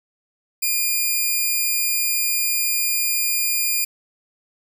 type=tone; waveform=5% pulse; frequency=2418 Hz; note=D7; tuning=50 cents sharp; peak=-9 dBFS; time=0.62-3.85 s; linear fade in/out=10 ms; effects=none